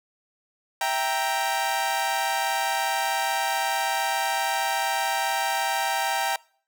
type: chord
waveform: sawtooth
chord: E diminished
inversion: none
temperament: equal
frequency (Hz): 659.3 / 784 / 932.3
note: E5 / G5 / Bb5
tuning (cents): 0 / 0 / 0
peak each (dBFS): -28 / -22 / -24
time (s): 0.81-6.36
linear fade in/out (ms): 2
effects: noise-tail reverb RT60 0.5 s tail -24 dB re dry